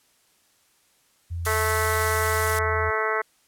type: tone with vibrato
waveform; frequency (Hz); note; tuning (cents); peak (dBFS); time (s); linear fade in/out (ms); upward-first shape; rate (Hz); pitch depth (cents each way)
sine; 85.2; F2; -42; -27; 1.3-2.91; 20; triangle; 5.6; 10
type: noise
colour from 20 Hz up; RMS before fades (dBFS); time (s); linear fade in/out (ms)
blue; -28; 1.45-2.59; 2
type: harmonic tone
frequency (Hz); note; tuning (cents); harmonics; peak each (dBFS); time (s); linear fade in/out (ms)
218.1; A3; -15; 2 / 3 / 4 / 5 / 6 / 7 / 8 / 9 / 10; -28 / -32 / -33 / -30 / -29 / -31 / -36 / -29 / -39; 1.46-3.22; 10
effects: white hiss -63 dBFS RMS until 3.47 s + low-pass 12000 Hz 12 dB/octave